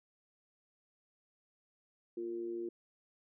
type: tone with amplitude modulation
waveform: sine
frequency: 349.2 Hz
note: F4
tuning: in tune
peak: -34 dBFS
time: 2.17-2.69 s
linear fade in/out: 5 ms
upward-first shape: sine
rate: 113 Hz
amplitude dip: 60%
effects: none